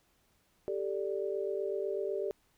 sine chord, G suspended second, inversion none, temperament equal, 392 / 440 / 587.3 Hz, G4 / A4 / D5, 0 / 0 / 0 cents, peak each -34 / -37 / -38 dBFS, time 0.68-2.31 s, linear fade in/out 0 ms, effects pink hiss -71 dBFS RMS until 2.57 s

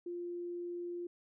sine tone, 349.2 Hz, F4, in tune, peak -38 dBFS, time 0.06-1.07 s, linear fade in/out 5 ms, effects none

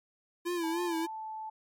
square tone with vibrato, 338.5 Hz, E4, 46 cents sharp, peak -31 dBFS, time 0.45-1.07 s, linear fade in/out 20 ms, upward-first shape sine, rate 3.3 Hz, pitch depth 79 cents each way
sine tone with pitch glide, 880 to 873.4 Hz, A5 to A5, 0 to -13 cents, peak -37 dBFS, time 0.63-1.5 s, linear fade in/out 10 ms, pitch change -13 cents, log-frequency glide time 1.11-1.25 s
effects MP3 96 kbps

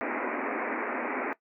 pink band-pass noise, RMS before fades -32 dBFS, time 0.01-1.33 s, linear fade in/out 0 ms, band 230 to 2400 Hz, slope 96 dB/octave, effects noise-tail reverb RT60 0.1 s tail -18 dB re dry

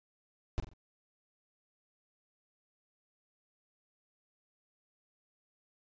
brown noise with echo, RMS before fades -30 dBFS, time 0.58-0.6 s, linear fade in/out 0 ms, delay 45 ms, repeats 3, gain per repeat -9 dB, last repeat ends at 0.735 s, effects resampled to 16000 Hz

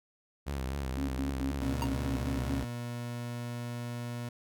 sawtooth tone with vibrato, 67.5 Hz, C#2, 45 cents flat, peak -29 dBFS, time 0.46-2.65 s, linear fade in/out 20 ms, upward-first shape sine, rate 4 Hz, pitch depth 89 cents each way
sine tone with tremolo, 270.8 Hz, C#4, 40 cents flat, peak -32 dBFS, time 0.97-2.65 s, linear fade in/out 10 ms, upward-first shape square, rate 4.6 Hz, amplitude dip 75%
30% pulse tone, 120 Hz, B2, 49 cents flat, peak -33 dBFS, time 1.61-4.29 s, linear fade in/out 5 ms
square tone with exponential decay, 932.3 Hz, A#5, in tune, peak -29 dBFS, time 1.82-1.91 s, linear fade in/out 1 ms, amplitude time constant 18 ms
effects none

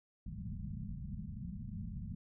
white low-pass noise, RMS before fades -43 dBFS, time 0.26-2.15 s, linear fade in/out 5 ms, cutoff 220 Hz, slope 96 dB/octave, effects none

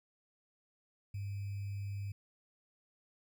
sine tone with sample-and-hold, 100 Hz, G2, 35 cents sharp, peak -37 dBFS, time 1.14-2.12 s, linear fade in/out 5 ms, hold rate 2450 Hz, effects none

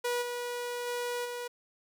sawtooth tone with level steps, 485.5 Hz, B4, 30 cents flat, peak -25 / -30 / -28 / -32 dBFS, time 0.04-1.48 s, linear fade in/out 10 ms, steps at 0.21 / 0.86 / 1.24 s, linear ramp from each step 20 ms, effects none

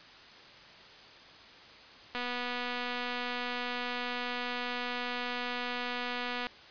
click train, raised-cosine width 0.3 ms, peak -20 dBFS, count 1059, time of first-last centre 2.15-6.468 s, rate 245 Hz, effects white hiss -52 dBFS RMS until 6.7 s + resampled to 11025 Hz

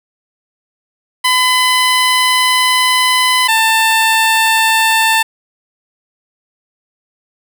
15% pulse tone pair in turn, 1010 / 891 Hz, B5 / A5, +39 / +22 cents, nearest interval major second, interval 217 cents, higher first, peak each -3 dBFS, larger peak neither, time 1.24-3.48 / 3.48-5.23 s, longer first, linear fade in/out 10 ms, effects none

